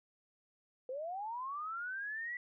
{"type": "linear sweep", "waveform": "sine", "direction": "up", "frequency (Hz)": [493.9, 1975.5], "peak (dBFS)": -38, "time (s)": [0.89, 2.37], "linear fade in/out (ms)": 2, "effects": []}